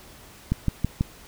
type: click train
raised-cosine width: 5 ms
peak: -9 dBFS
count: 4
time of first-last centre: 0.52-1.009 s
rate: 6.13 Hz
effects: pink hiss -48 dBFS RMS until 1.27 s

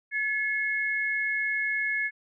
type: tone pair together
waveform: sine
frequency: 1710.6 / 2174 Hz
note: A6 / C#7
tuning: -49 / -34 cents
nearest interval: major third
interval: 415 cents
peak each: -28 dBFS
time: 0.11-2.11 s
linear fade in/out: 50 ms
effects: none

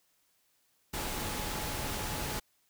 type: tone in noise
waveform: sine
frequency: 849 Hz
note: G#5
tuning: 38 cents sharp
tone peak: -45 dBFS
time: 0.93-2.4 s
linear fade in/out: 10 ms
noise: pink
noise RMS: -36 dBFS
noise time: 0.93-2.4 s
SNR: -12 dB
effects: white hiss -72 dBFS RMS until 2.69 s

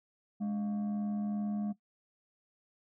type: tone with frequency modulation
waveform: sine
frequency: 207.7 Hz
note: G#3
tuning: in tune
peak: -29 dBFS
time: 0.4-1.73 s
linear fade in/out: 20 ms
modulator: 498 Hz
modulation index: 0.28
effects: noise-tail reverb RT60 0.1 s tail -17 dB re dry + tanh soft clip ceiling -30 dBFS

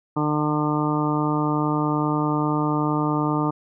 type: harmonic tone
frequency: 150.4 Hz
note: D3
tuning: 42 cents sharp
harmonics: 1 / 2 / 3 / 4 / 5 / 6 / 7 / 8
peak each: -25 / -23 / -31 / -34 / -33 / -29 / -32 / -29 dBFS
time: 0.16-3.51 s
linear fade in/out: 10 ms
effects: none

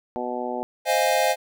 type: harmonic tone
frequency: 123.47 Hz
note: B2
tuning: in tune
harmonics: 2 / 3 / 4 / 5 / 6 / 7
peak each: -33 / -33 / -33 / -33 / -33 / -33 dBFS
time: 0.16-0.63 s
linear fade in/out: 0 ms
type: chord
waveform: square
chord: F minor seventh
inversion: second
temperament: equal with one note detuned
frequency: 523.3 / 622.3 / 698.5 / 823.9 Hz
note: C5 / Eb5 / F5 / Ab5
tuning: 0 / 0 / 0 / -14 cents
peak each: -25 dBFS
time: 0.85-1.36 s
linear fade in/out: 50 ms
effects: none

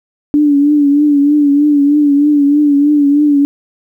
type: tone with vibrato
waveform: sine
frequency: 289.9 Hz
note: D4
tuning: 22 cents flat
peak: -6 dBFS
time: 0.34-3.45 s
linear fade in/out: 0 ms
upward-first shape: triangle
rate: 3.2 Hz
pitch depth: 61 cents each way
effects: 8-bit

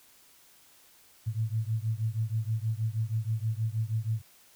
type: beating tone pair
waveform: sine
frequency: 108.3 / 114.6 Hz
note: A2 / A#2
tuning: -27 / -29 cents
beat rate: 6.3 Hz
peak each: -30 / -31 dBFS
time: 1.26-4.22 s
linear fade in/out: 20 ms
effects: white hiss -59 dBFS RMS until 4.55 s

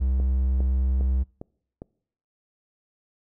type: tone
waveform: triangle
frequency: 64.9 Hz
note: C2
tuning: 13 cents flat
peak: -18 dBFS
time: 0-1.24 s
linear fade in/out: 20 ms
type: click train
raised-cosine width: 2 ms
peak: -23 dBFS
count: 5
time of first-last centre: 0.2-1.819 s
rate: 2.47 Hz
effects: noise-tail reverb RT60 0.7 s tail -26 dB re dry

